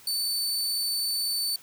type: tone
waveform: sawtooth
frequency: 4518 Hz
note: C#8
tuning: 32 cents sharp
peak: -23 dBFS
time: 0.07-1.56 s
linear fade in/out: 2 ms
effects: white hiss -52 dBFS RMS until 1.62 s